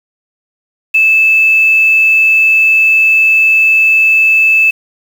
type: tone with quantisation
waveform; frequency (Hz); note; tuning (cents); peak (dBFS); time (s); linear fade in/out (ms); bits
sine; 2624; E7; -9; -5; 0.94-4.71; 10; 5
effects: none